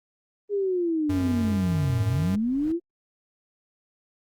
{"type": "linear two-way sweep", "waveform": "sine", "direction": "down then up", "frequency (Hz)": [415.3, 101.8, 352.2], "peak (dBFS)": -22, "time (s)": [0.49, 2.8], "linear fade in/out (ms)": 50, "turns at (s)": 2.05}
{"type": "tone", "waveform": "square", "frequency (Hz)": 92.5, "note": "F#2", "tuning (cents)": 0, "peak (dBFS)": -28, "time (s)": [1.09, 2.36], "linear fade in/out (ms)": 10}
{"type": "noise with exponential growth", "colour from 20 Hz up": "brown", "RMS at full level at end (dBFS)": -36, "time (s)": [2.07, 2.72], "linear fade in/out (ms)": 2, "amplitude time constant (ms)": 140}
{"effects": ["Opus 24 kbps"]}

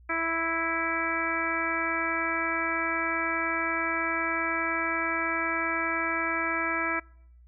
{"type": "harmonic tone", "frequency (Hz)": 329.6, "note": "E4", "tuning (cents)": 0, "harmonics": [1, 2, 3, 4, 5, 6, 7], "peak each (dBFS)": [-35, -36, -36, -32, -33, -35, -32], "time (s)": [0.09, 7], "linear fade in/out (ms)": 10, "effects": ["noise-tail reverb RT60 0.7 s tail -26 dB re dry", "added 60 Hz sine -51 dBFS peak until 7.47 s"]}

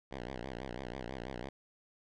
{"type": "tone with vibrato", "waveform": "5% pulse", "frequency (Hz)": 62.9, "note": "B1", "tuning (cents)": 32, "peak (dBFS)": -29, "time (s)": [0.11, 1.49], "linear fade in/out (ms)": 5, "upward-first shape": "sine", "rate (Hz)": 6.1, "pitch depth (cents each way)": 160, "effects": ["low-pass 4000 Hz 12 dB/octave"]}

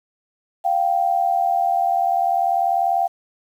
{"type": "tone pair together", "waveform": "sine", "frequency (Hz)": [698.5, 778.8], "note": ["F5", "G5"], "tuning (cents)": [0, -12], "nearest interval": "major second", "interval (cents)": 188, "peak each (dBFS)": -19, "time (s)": [0.64, 3.08], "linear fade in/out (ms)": 20, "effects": ["8-bit"]}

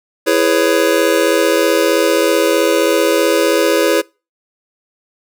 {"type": "chord", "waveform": "square", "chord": "C# minor seventh", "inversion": "first", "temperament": "just", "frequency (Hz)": [332.6, 415.8, 498.9, 554.4], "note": ["E4", "G#4", "B4", "C#5"], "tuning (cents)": [16, 2, 17, 0], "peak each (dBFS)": -17, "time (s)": [0.26, 4.02], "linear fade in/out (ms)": 20, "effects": ["noise-tail reverb RT60 0.3 s tail -25 dB re dry"]}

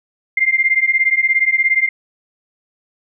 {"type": "beating tone pair", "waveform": "sine", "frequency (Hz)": [2093, 2110], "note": ["C7", "C7"], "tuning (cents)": [0, 14], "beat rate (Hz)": 17, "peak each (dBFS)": -15, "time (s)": [0.37, 1.89], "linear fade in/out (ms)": 5, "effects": []}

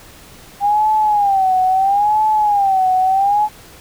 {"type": "tone with vibrato", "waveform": "sine", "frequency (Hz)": 801, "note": "G5", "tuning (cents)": 37, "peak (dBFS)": -11, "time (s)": [0.6, 3.49], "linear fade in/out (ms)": 50, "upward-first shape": "sine", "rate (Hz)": 0.75, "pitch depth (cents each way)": 130, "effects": ["pink hiss -41 dBFS RMS until 3.8 s"]}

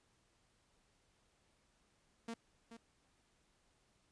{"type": "tone with echo", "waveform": "sawtooth", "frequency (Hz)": 229.9, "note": "A#3", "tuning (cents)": -24, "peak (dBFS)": -38, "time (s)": [2.28, 2.34], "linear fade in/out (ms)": 5, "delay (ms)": 430, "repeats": 1, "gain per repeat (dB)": -10, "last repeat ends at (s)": 2.77, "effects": ["pink hiss -75 dBFS RMS until 4.11 s", "resampled to 22050 Hz"]}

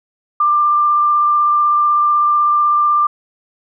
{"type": "tone with vibrato", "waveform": "sine", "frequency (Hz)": 1188, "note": "D6", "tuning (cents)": 20, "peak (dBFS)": -10, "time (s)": [0.4, 3.07], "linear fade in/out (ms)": 5, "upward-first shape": "triangle", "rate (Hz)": 16, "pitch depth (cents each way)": 12, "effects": []}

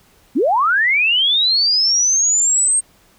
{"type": "linear sweep", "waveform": "sine", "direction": "up", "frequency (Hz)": [209.4, 8550], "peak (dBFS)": -12, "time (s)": [0.35, 2.81], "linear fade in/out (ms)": 20, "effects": ["pink hiss -53 dBFS RMS until 3.18 s"]}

